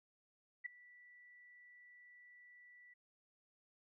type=tone with ADSR envelope; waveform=sine; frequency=1962 Hz; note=B6; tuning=12 cents flat; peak=-37 dBFS; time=0.64-2.94 s; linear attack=20 ms; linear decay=5 ms; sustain=-22 dB; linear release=10 ms; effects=none